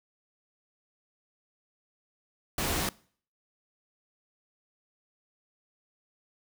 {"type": "noise", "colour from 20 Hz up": "pink", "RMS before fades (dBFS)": -30, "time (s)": [2.58, 2.89], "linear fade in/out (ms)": 2, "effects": ["noise-tail reverb RT60 0.5 s tail -22 dB re dry"]}